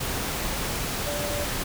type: tone in noise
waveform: sine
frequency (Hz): 583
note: D5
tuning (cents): -13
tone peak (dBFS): -31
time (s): 1.06-1.45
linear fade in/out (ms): 10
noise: pink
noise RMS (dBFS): -29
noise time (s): 0-1.64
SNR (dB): -5
effects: none